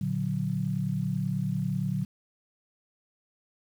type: chord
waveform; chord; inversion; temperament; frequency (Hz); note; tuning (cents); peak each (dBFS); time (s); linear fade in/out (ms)
sine; Bb augmented; none; equal; 116.54 / 146.83 / 185; Bb2 / D3 / F#3; 0 / 0 / 0; -33 / -30 / -30; 0.01-2.05; 5
effects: 9-bit

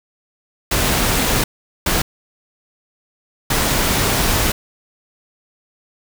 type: noise bursts at uneven times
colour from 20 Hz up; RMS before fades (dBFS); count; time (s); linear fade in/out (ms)
pink; -17; 3; 0.71-1.44 / 1.86-2.02 / 3.5-4.52; 5
effects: none

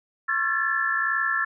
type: tone cluster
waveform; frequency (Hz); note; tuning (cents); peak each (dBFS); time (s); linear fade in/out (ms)
sine; 1087 / 1350 / 1687 / 1749; C#6 / E6 / G#6 / A6; -34 / +41 / +27 / -11; -32 / -27 / -30 / -24; 0.28-1.45; 10
effects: none

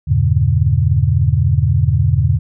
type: chord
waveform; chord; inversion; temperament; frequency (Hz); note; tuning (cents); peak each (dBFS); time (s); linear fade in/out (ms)
sine; E diminished seventh; none; just; 82.41 / 98.89 / 118.67 / 142.4; E2 / G2 / Bb2 / Db3; 0 / +16 / +31 / +47; -16; 0.07-2.39; 20
effects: none

